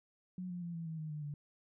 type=tone with pitch steps; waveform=sine; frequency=182.5 / 176.79 / 171.26 / 165.91 / 160.72 / 155.7 / 150.83 / 146.11 Hz; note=F#3 / F3 / F3 / E3 / E3 / D#3 / D3 / D3; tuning=-24 / +21 / -34 / +11 / -44 / +2 / +47 / -9 cents; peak=-39 dBFS; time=0.38-1.34 s; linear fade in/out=2 ms; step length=120 ms; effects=none